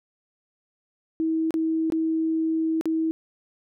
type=tone with dropouts; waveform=sine; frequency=321.7 Hz; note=E4; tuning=42 cents flat; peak=-21 dBFS; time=1.2-3.11 s; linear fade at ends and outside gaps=0 ms; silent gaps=1.507-1.541 / 1.901-1.922 / 2.811-2.856 s; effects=none